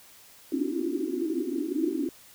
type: band-pass noise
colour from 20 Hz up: pink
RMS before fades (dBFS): -29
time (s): 0.52-2.09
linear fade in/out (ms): 2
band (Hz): 260 to 370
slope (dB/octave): 96
effects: white hiss -53 dBFS RMS until 2.34 s

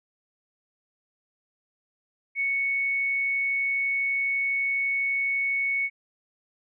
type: tone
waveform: sine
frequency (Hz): 2217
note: C#7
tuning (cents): 0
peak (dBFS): -23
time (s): 2.35-5.9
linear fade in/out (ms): 50
effects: none

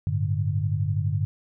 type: chord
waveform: sine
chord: G suspended second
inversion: none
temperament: equal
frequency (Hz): 98 / 110 / 146.83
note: G2 / A2 / D3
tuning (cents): 0 / 0 / 0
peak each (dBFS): -25 / -28 / -27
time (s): 0.07-1.25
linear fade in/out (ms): 0
effects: none

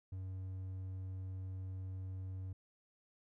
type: tone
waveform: triangle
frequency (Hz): 94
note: F#2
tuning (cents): +28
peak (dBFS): -39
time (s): 0.12-2.53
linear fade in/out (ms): 5
effects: none

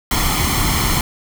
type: noise with comb filter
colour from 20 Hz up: pink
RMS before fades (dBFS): -17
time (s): 0.11-1.01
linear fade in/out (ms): 2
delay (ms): 0.94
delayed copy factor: +0.65
effects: none

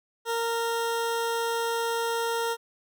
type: tone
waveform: 20% pulse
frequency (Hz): 462.6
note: A#4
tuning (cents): -13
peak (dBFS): -21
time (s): 0.25-2.57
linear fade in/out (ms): 50
effects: none

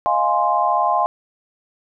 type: chord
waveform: sine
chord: F minor seventh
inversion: third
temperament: equal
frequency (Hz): 622.3 / 698.5 / 830.6 / 1046.5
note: Eb5 / F5 / Ab5 / C6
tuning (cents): 0 / 0 / 0 / 0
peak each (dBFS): -25 / -20 / -20 / -19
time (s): 0.06-1.06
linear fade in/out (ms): 0
effects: none

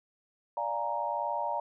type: chord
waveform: sine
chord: Bb dominant seventh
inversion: first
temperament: equal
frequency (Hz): 587.3 / 698.5 / 830.6 / 932.3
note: D5 / F5 / Ab5 / Bb5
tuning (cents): 0 / 0 / 0 / 0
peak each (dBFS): -36 / -37 / -37 / -32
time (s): 0.57-1.6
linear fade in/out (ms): 2
effects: none

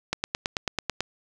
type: click train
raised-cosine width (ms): 0.2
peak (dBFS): -8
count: 9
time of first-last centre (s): 0.13-1.006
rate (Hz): 9.13
effects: none

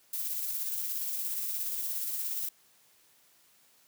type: noise with tremolo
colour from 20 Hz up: violet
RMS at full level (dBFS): -33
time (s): 0.13-2.49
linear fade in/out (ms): 5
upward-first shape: square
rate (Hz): 17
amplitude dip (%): 25
effects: white hiss -64 dBFS RMS until 3.87 s + high-pass 100 Hz 12 dB/octave

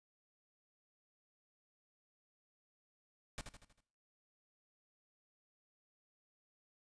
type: noise with echo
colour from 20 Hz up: pink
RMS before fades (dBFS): -43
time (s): 3.38-3.41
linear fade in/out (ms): 0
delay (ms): 79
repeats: 5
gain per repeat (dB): -6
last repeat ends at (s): 3.805
effects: noise-tail reverb RT60 0.6 s tail -18 dB re dry + resampled to 22050 Hz

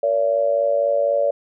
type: tone with amplitude modulation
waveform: sine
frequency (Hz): 570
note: C#5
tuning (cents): +48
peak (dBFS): -12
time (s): 0.03-1.31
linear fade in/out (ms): 5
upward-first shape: sine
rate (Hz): 104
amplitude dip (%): 80
effects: none

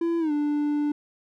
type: tone with pitch glide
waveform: triangle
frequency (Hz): 336.3 to 294.5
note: E4 to D4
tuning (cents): +35 to +5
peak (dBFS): -20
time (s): 0.01-0.92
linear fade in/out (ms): 5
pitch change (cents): -230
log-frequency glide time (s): 0.19-0.32
effects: none

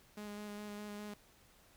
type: tone with vibrato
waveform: sawtooth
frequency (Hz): 207.7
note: G#3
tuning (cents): 0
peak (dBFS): -40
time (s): 0.17-1.14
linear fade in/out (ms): 5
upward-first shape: square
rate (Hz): 4.9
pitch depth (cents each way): 12
effects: pink hiss -65 dBFS RMS until 1.76 s

